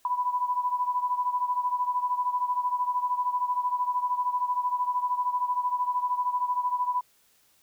sine beating tone pair, 987.8 / 1000.8 Hz, B5 / B5, 0 / +23 cents, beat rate 13 Hz, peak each -26 / -30 dBFS, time 0.05-7.01 s, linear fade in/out 2 ms, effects white hiss -64 dBFS RMS until 7.62 s

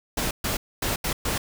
pink noise bursts at uneven times, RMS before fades -26 dBFS, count 5, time 0.17-0.31 / 0.44-0.57 / 0.82-0.96 / 1.04-1.13 / 1.25-1.38 s, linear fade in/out 5 ms, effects none

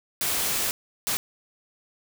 white noise bursts at uneven times, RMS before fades -26 dBFS, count 2, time 0.21-0.71 / 1.07-1.17 s, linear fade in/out 0 ms, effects none

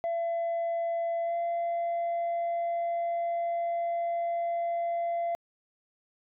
sine tone with pitch glide, 675 to 683.6 Hz, E5 to F5, +41 to -37 cents, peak -25 dBFS, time 0.04-5.35 s, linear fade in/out 0 ms, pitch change +22 cents, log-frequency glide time 1.24-1.35 s, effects tanh soft clip ceiling -26 dBFS

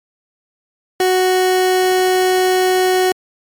30% pulse tone, 370 Hz, F#4, in tune, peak -9 dBFS, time 1-3.12 s, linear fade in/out 2 ms, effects MP3 96 kbps

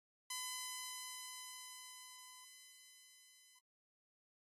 5% pulse tone with level ramp, 1012 Hz, B5, 42 cents sharp, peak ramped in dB -29 to -52 dBFS, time 0.3-3.59 s, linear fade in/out 5 ms, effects AAC 32 kbps

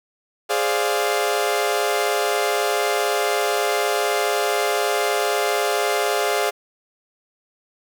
sawtooth chord, D half-diminished seventh, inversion second, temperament equal, 415.3 / 523.3 / 587.3 / 698.5 Hz, Ab4 / C5 / D5 / F5, 0 / 0 / 0 / 0 cents, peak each -19 / -23 / -22 / -20 dBFS, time 0.49-6.51 s, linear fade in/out 20 ms, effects none

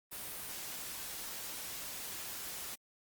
white noise, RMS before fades -43 dBFS, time 0.11-2.76 s, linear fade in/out 20 ms, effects Opus 32 kbps

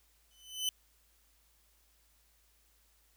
sawtooth tone with exponential growth, 3025 Hz, F#7, 38 cents sharp, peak -25 dBFS, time 0.31-0.69 s, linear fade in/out 1 ms, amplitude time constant 81 ms, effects added 54 Hz sine -70 dBFS peak until 3.16 s + white hiss -70 dBFS RMS until 3.16 s

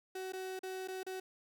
35% pulse tone with dropouts, 375.6 Hz, F#4, 26 cents sharp, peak -38 dBFS, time 0.15-1.2 s, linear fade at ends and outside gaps 5 ms, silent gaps 0.323-0.333 / 0.592-0.632 / 0.876-0.883 / 1.032-1.065 s, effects none

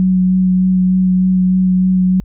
sine tone with vibrato, 185 Hz, F#3, in tune, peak -9 dBFS, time 0-2.2 s, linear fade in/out 0 ms, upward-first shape sine, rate 3.3 Hz, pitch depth 11 cents each way, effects added 50 Hz sine -32 dBFS peak until 2.24 s

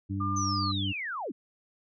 harmonic tone, 98 Hz, G2, in tune, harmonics 1 / 2 / 3, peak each -31 / -36 / -35 dBFS, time 0.09-0.93 s, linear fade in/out 20 ms
sine tone, 1200 Hz, D6, 37 cents sharp, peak -30 dBFS, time 0.2-0.72 s, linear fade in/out 10 ms
sine linear sweep, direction down, 6272 to 185.2 Hz, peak -32 dBFS, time 0.36-1.32 s, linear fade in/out 10 ms
effects none

